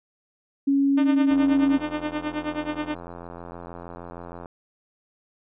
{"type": "tone with pitch glide", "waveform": "sine", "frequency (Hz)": [277.2, 275.4], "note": ["C#4", "C#4"], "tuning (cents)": [0, -11], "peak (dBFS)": -17, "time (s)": [0.67, 1.78], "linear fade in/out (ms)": 10, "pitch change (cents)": -11, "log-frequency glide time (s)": [0.99, 1.19]}
{"type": "tone with tremolo", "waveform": "sawtooth", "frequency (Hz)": 301.5, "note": "D4", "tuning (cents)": 46, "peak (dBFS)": -19, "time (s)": [0.97, 2.95], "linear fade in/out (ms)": 10, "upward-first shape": "triangle", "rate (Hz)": 9.4, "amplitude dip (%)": 95}
{"type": "click train", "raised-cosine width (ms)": 1, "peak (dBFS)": -24, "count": 273, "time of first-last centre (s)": [1.31, 4.458], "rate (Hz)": 86.4}
{"effects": ["resampled to 8000 Hz"]}